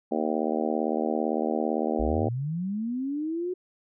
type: harmonic tone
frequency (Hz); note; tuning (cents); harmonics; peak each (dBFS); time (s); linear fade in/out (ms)
77.78; D#2; 0; 3 / 4 / 5 / 6 / 7 / 8 / 9 / 10; -30 / -31 / -32 / -33 / -33 / -34 / -35 / -35; 0.11-2.29; 10
type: linear sweep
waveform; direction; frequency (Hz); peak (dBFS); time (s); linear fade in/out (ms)
sine; up; 51 to 370; -27; 1.99-3.54; 10
effects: none